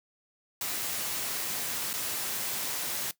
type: noise with dropouts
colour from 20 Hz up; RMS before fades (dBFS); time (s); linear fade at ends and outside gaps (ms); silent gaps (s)
white; -33; 0.61-3.11; 2; 1.931-1.937
effects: noise-tail reverb RT60 0.1 s tail -17 dB re dry + high-pass 100 Hz 12 dB/octave